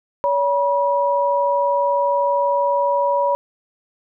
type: tone pair together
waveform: sine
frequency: 567 / 966.7 Hz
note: C#5 / B5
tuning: +39 / -37 cents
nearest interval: major sixth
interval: 924 cents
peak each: -18 dBFS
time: 0.24-3.35 s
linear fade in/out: 0 ms
effects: none